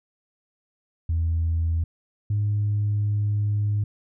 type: tone pair in turn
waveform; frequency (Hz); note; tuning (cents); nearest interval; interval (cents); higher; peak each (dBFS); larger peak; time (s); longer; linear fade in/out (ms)
sine; 82.41 / 103.83; E2 / G#2; 0 / 0; major third; 400; second; -19; neither; 1.09-1.84 / 2.3-3.84; second; 5
effects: tanh soft clip ceiling -17 dBFS